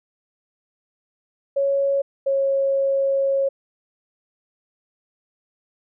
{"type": "tone pair in turn", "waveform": "sine", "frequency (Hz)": [554.4, 546.8], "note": ["C#5", "C#5"], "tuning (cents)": [0, -24], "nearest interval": "unison", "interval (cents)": 24, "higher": "first", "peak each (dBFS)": -17, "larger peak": "neither", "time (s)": [[1.56, 2.02], [2.26, 3.49]], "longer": "second", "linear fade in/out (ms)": 10, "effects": []}